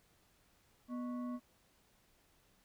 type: tone with frequency modulation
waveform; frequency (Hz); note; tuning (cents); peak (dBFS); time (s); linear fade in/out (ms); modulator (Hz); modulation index
sine; 245.8; B3; -8; -38; 0.88-1.4; 50; 861; 0.46
effects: pink hiss -71 dBFS RMS until 2.64 s